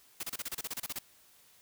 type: noise bursts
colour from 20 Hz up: white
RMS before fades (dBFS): -37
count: 13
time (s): 0.2-0.989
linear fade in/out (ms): 5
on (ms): 33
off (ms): 30
effects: white hiss -62 dBFS RMS until 1.61 s

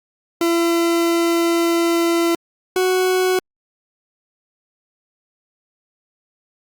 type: tone pair in turn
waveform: 40% pulse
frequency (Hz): 337.9 / 370.2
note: E4 / F#4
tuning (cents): +43 / +1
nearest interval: major second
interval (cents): 158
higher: second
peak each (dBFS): -14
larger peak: neither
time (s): 0.41-2.35 / 2.76-3.39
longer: first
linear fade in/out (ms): 2
effects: Opus 48 kbps

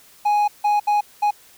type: tone bursts at uneven times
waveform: triangle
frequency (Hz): 830.6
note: G#5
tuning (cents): 0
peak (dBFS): -13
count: 4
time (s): 0.25-0.48 / 0.64-0.8 / 0.87-1.01 / 1.22-1.31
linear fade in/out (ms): 10
effects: white hiss -50 dBFS RMS until 1.57 s

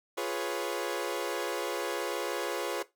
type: chord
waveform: sawtooth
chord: C# dominant seventh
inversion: first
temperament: equal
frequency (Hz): 349.2 / 415.3 / 493.9 / 554.4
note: E#4 / G#4 / B4 / C#5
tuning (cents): 0 / 0 / 0 / 0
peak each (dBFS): -33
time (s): 0.17-2.83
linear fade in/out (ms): 10
effects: noise-tail reverb RT60 0.2 s tail -17 dB re dry

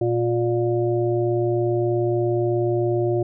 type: harmonic tone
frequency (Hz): 118.4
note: A#2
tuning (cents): +27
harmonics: 1 / 3 / 5 / 6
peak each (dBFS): -24 / -20 / -28 / -32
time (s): 0.01-3.23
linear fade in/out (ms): 5
effects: none

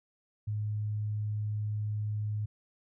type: tone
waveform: sine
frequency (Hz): 105.7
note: G#2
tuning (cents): +31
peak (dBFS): -30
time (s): 0.47-2.46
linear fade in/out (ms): 10
effects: none

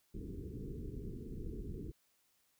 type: low-pass noise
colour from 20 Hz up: pink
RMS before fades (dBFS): -44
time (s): 0.14-1.92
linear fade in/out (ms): 10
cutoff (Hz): 450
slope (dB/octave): 96
effects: white hiss -75 dBFS RMS until 2.59 s

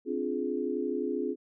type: chord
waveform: sine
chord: D half-diminished seventh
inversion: third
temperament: equal with one note detuned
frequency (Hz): 261.6 / 293.7 / 349.2 / 420.1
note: C4 / D4 / F4 / Ab4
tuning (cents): 0 / 0 / 0 / +20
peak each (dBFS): -34 / -36 / -34 / -33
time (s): 0.05-1.36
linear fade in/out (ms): 50
effects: none

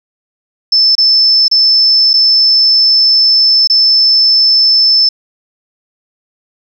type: tone with dropouts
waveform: sine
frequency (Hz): 5274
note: E8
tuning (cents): 0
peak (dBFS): -5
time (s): 0.72-5.09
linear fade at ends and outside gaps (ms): 5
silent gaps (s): 0.953-0.98 / 1.482-1.513 / 2.133-2.138 / 3.674-3.698
effects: 7-bit

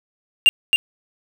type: tone with echo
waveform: triangle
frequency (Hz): 2794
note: F7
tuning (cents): 0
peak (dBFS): -6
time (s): 0.46-0.49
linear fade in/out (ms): 0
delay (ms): 270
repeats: 1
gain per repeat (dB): -4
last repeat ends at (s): 0.76
effects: none

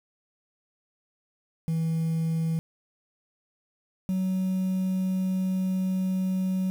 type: tone pair in turn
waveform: sine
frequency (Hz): 162.7 / 187.13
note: E3 / F#3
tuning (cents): -22 / +20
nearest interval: major second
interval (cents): 242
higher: second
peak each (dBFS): -21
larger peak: neither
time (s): 1.68-2.59 / 4.09-6.7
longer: second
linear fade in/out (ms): 0
effects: tanh soft clip ceiling -23 dBFS + 8-bit

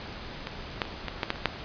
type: clicks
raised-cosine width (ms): 0.3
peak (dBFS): -17 / -9 / -25 / -15 / -10 / -9 / -25 / -6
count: 8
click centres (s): 0.471 / 0.818 / 0.853 / 1.083 / 1.232 / 1.304 / 1.358 / 1.457
effects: pink hiss -40 dBFS RMS until 1.64 s + resampled to 11025 Hz

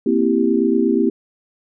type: chord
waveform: sine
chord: C dominant seventh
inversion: third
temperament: equal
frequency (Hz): 233.1 / 261.6 / 329.6 / 392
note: Bb3 / C4 / E4 / G4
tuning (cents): 0 / 0 / 0 / 0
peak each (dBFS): -19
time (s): 0.06-1.1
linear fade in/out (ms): 5
effects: none

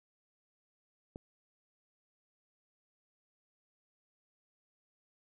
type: click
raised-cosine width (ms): 2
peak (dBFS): -30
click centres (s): 1.159
effects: none

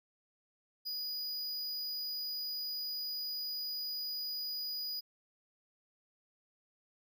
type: tone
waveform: square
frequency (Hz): 4925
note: D#8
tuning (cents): -19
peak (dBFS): -37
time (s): 0.85-5.01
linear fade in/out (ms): 20
effects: none

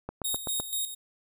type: click train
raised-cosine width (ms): 1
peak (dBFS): -20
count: 5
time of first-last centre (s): 0.09-0.6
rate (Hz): 7.85
type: tone with tremolo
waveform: 5% pulse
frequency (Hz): 3729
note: A#7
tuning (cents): 0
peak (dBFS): -20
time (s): 0.24-0.95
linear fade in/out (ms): 10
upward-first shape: square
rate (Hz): 4.1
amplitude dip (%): 65
effects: none

